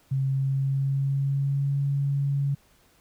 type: tone with pitch glide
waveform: sine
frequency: 134.7 to 140.1 Hz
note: C#3 to C#3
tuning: -49 to +19 cents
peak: -22 dBFS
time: 0.11-2.55 s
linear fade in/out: 10 ms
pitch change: +68 cents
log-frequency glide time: 0.25-1.79 s
effects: pink hiss -61 dBFS RMS until 3 s